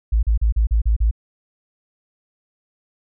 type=tone bursts; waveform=sine; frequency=55 Hz; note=A1; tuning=in tune; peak=-13 dBFS; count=7; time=0.12-1.112 s; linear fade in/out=10 ms; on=110 ms; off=37 ms; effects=none